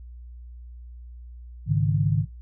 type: chord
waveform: sine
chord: Ab suspended fourth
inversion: none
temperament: equal with one note detuned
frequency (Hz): 104.13 / 138.59 / 155.56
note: Ab2 / Db3 / Eb3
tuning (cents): +5 / 0 / 0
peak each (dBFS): -24 / -24 / -23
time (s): 1.66-2.26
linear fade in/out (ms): 50
effects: noise-tail reverb RT60 0.2 s tail -18 dB re dry + added 60 Hz sine -39 dBFS peak until 2.41 s